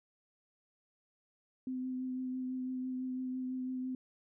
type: tone with vibrato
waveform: sine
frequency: 256.3 Hz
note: C4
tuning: 36 cents flat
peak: -35 dBFS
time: 1.67-3.95 s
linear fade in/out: 2 ms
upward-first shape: triangle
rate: 6 Hz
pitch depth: 17 cents each way
effects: none